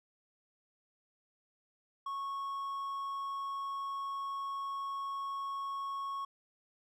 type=tone; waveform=triangle; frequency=1102 Hz; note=C#6; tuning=11 cents flat; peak=-34 dBFS; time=2.06-6.25 s; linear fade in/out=5 ms; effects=none